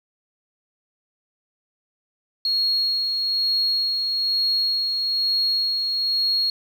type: tone with tremolo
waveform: sine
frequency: 4299 Hz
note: C8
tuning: 46 cents sharp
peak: -17 dBFS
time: 2.45-6.5 s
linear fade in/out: 2 ms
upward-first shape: sine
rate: 1.1 Hz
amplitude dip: 35%
effects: tanh soft clip ceiling -13 dBFS + 8-bit